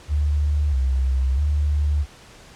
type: tone with vibrato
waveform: sine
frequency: 69.5 Hz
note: C#2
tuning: 5 cents sharp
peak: -17 dBFS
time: 0.08-2.06 s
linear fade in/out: 50 ms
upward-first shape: square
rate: 0.77 Hz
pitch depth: 100 cents each way
effects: pink hiss -46 dBFS RMS until 2.55 s + low-pass 8000 Hz 12 dB/octave